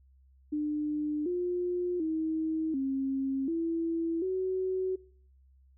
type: tone with pitch steps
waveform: sine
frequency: 299.7 / 355.9 / 318 / 269.2 / 331.1 / 374.2 Hz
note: D4 / F4 / D#4 / C4 / E4 / F#4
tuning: +35 / +33 / +38 / +49 / +8 / +20 cents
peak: -28 dBFS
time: 0.52-4.96 s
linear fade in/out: 10 ms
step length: 740 ms
effects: noise-tail reverb RT60 0.6 s tail -24 dB re dry + added 66 Hz sine -58 dBFS peak until 5.77 s